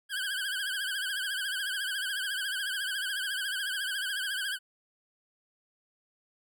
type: tone with vibrato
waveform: 25% pulse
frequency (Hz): 1568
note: G6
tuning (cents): 0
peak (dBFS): -27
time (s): 0.09-4.59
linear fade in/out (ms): 50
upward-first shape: triangle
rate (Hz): 14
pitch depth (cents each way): 120
effects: none